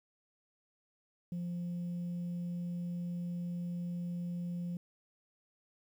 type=tone; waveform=sine; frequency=174.61 Hz; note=F3; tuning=in tune; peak=-33 dBFS; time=1.32-4.77 s; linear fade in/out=2 ms; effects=tanh soft clip ceiling -34 dBFS + 11-bit